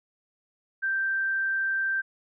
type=tone; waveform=sine; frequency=1568 Hz; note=G6; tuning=in tune; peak=-24 dBFS; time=0.82-2.02 s; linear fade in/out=20 ms; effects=none